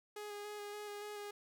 sawtooth tone with vibrato, 414.5 Hz, G#4, 3 cents flat, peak -40 dBFS, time 0.16-1.31 s, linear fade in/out 5 ms, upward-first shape square, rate 3.5 Hz, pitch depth 14 cents each way, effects none

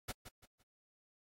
pink noise with echo, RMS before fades -41 dBFS, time 0.08-0.12 s, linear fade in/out 10 ms, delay 170 ms, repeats 3, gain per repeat -10 dB, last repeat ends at 0.63 s, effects AAC 48 kbps

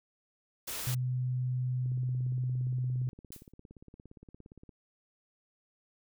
white noise, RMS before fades -38 dBFS, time 0.67-0.95 s, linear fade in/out 10 ms
sine tone, 126.4 Hz, B2, 41 cents sharp, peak -29 dBFS, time 0.87-3.09 s, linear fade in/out 0 ms
click train, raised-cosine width 3 ms, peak -38 dBFS, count 50, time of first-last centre 1.86-4.692 s, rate 17.3 Hz
blue noise with exponential decay, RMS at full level -44 dBFS, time 3.32-3.52 s, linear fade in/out 0 ms, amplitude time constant 42 ms
effects none

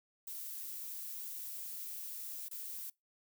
violet noise with dropouts, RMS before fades -44 dBFS, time 0.27-2.9 s, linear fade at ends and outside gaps 5 ms, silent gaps 2.485-2.511 s, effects noise-tail reverb RT60 0.2 s tail -24 dB re dry

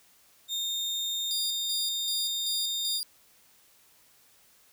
35% pulse tone, 3656 Hz, A#7, 34 cents flat, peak -27 dBFS, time 0.48-3.01 s, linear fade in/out 50 ms
sawtooth tone with tremolo, 4815 Hz, D8, 42 cents sharp, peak -28 dBFS, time 1.31-3.03 s, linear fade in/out 0 ms, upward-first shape square, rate 2.6 Hz, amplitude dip 70%
effects white hiss -61 dBFS RMS until 4.72 s

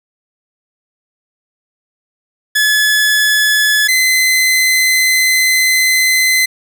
sawtooth tone pair in turn, 1711 / 2045 Hz, A6 / C7, -49 / -40 cents, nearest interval minor third, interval 309 cents, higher second, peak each -6 dBFS, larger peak neither, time 2.55-3.88 / 3.88-6.46 s, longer second, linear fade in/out 10 ms, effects none

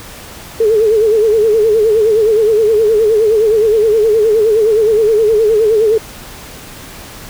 sine tone with vibrato, 435.3 Hz, A4, 19 cents flat, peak -7 dBFS, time 0.6-5.98 s, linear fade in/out 5 ms, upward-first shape sine, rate 9.6 Hz, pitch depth 87 cents each way, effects pink hiss -32 dBFS RMS until 7.29 s

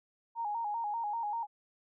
sine tone with vibrato, 877 Hz, A5, 6 cents flat, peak -32 dBFS, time 0.35-1.47 s, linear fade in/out 50 ms, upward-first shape square, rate 5.1 Hz, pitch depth 93 cents each way, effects none

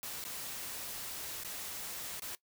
white noise with dropouts, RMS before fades -42 dBFS, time 0.03-2.35 s, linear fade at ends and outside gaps 0 ms, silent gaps 0.24-0.25 / 1.435-1.447 / 2.196-2.221 s, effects noise-tail reverb RT60 0.1 s tail -19 dB re dry

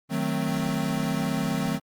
square chord, D# diminished seventh, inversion none, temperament equal, 155.56 / 185 / 220 / 261.6 Hz, D#3 / F#3 / A3 / C4, 0 / 0 / 0 / 0 cents, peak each -31 dBFS, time 0.09-1.8 s, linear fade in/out 50 ms, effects Opus 32 kbps

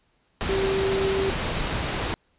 sine tone in noise, 388 Hz, G4, 18 cents flat, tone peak -22 dBFS, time 0.49-1.3 s, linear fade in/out 0 ms, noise pink, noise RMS -27 dBFS, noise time 0.41-2.14 s, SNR +2 dB, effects pink hiss -67 dBFS RMS until 2.38 s + resampled to 8000 Hz

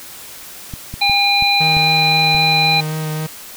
clicks, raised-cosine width 5 ms, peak -15 dBFS, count 6, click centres 0.738 / 0.94 / 1.097 / 1.424 / 1.768 / 2.349 s
harmonic tone, 806 Hz, G5, 48 cents sharp, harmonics 1 / 3 / 5, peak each -17 / -16 / -15 dBFS, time 1.01-2.81 s, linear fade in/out 10 ms
45% pulse tone with vibrato, 155.56 Hz, D#3, in tune, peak -20 dBFS, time 1.6-3.27 s, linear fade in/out 10 ms, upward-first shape sine, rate 3.8 Hz, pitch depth 13 cents each way
effects white hiss -35 dBFS RMS until 3.56 s

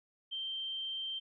sine tone, 3138 Hz, G7, 1 cent sharp, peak -36 dBFS, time 0.31-1.2 s, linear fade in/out 20 ms, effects none

